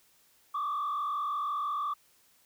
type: tone with frequency modulation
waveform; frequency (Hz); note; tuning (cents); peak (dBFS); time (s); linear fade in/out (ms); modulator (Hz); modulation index
sine; 1168; D6; -10; -28; 0.54-1.94; 10; 45.9; 1.1
effects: tanh soft clip ceiling -27 dBFS + white hiss -65 dBFS RMS until 2.45 s